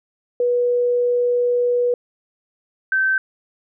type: tone pair in turn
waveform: sine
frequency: 487.2 / 1546.8 Hz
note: B4 / G6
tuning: -24 / -24 cents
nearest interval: octave + minor sixth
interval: 2000 cents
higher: second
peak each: -15 / -15 dBFS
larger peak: neither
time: 0.4-1.94 / 2.92-3.18 s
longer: first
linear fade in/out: 2 ms
effects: none